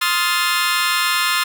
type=chord; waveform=20% pulse; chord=F dominant seventh; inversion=second; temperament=just; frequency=1047.7 / 1257.2 / 1396.9 / 1746.1 Hz; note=C6 / Eb6 / F6 / A6; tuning=+2 / +18 / 0 / -14 cents; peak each=-17 dBFS; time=0.01-1.44 s; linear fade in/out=10 ms; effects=none